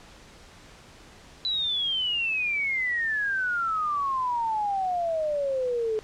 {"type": "exponential sweep", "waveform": "sine", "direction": "down", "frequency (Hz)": [4001, 426.9], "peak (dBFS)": -24, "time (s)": [1.45, 5.99], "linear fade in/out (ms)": 0, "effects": ["pink hiss -50 dBFS RMS until 6.03 s", "low-pass 7000 Hz 12 dB/octave"]}